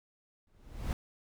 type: noise with exponential growth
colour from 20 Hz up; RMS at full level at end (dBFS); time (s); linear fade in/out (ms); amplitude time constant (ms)
brown; -30; 0.47-0.93; 1; 100
effects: none